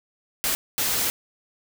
white noise bursts at uneven times, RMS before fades -24 dBFS, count 2, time 0.44-0.55 / 0.78-1.1 s, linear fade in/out 0 ms, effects none

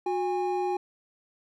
triangle tone pair together, 363.5 / 816 Hz, F#4 / G#5, -31 / -31 cents, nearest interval octave + major second, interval 1400 cents, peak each -26 / -27 dBFS, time 0.06-0.77 s, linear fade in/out 5 ms, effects none

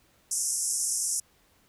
white band-pass noise, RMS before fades -29 dBFS, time 0.31-1.2 s, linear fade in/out 5 ms, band 5400 to 11000 Hz, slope 96 dB/octave, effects pink hiss -64 dBFS RMS until 1.68 s

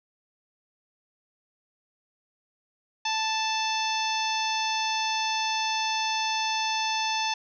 harmonic tone, 880 Hz, A5, in tune, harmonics 1 / 2 / 3 / 4 / 5 / 6 / 7, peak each -28 / -37 / -32 / -33 / -37 / -35 / -37 dBFS, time 3.05-7.34 s, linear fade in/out 5 ms, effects none

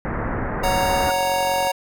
pink low-pass noise, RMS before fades -25 dBFS, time 0.05-1.1 s, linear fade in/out 0 ms, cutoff 1900 Hz, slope 48 dB/octave
square chord, F# major, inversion second, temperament equal, 554.4 / 740 / 932.3 Hz, C#5 / F#5 / A#5, 0 / 0 / 0 cents, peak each -24 dBFS, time 0.63-1.72 s, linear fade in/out 10 ms
click train, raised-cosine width 1 ms, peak -18 dBFS, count 40, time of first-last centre 0.81-1.671 s, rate 45.3 Hz
sine tone with exponential growth, 1440 Hz, F#6, 47 cents flat, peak -23 dBFS, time 1.02-1.11 s, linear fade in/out 1 ms, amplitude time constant 19 ms
effects none

